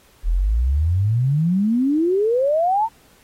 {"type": "exponential sweep", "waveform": "sine", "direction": "up", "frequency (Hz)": [38.34, 931], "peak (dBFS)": -15, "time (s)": [0.23, 2.89], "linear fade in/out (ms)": 50, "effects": ["pink hiss -54 dBFS RMS until 3.23 s", "AAC 48 kbps"]}